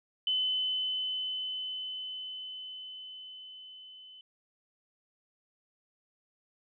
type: tone with level ramp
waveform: sine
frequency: 3029 Hz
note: F#7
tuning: 40 cents sharp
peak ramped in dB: -26 to -49 dBFS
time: 0.27-4.21 s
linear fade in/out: 2 ms
effects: none